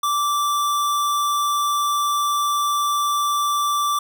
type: tone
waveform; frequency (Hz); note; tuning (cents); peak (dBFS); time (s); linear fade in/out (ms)
square; 1168; D6; -10; -19; 0.03-3.99; 5
effects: none